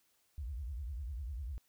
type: tone with vibrato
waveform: sine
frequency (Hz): 65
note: C2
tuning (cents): -11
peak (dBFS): -38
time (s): 0.38-1.58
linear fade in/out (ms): 0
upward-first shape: sine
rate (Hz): 10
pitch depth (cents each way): 300
effects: white hiss -74 dBFS RMS until 1.68 s